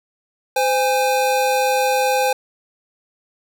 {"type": "tone pair together", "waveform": "square", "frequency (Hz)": [515.3, 818], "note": ["C5", "G#5"], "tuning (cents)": [-27, -26], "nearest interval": "minor sixth", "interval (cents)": 801, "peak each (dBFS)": -19, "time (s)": [0.56, 2.33], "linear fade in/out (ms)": 5, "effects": []}